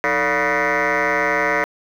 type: tone with frequency modulation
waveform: sine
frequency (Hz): 1243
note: D#6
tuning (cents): -2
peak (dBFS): -14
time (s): 0.04-1.64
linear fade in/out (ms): 0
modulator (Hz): 133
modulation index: 6.5
effects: tanh soft clip ceiling -13 dBFS + 8-bit